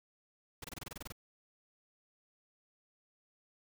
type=noise bursts; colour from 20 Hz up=pink; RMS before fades=-44 dBFS; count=11; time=0.62-1.123 s; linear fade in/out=5 ms; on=23 ms; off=25 ms; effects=none